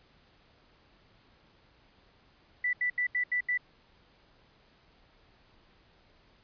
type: tone bursts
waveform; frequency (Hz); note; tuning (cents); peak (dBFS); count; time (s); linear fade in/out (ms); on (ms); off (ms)
sine; 1975.5; B6; 0; -26; 6; 2.64-3.576; 5; 91; 78
effects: pink hiss -63 dBFS RMS until 6.43 s + resampled to 11025 Hz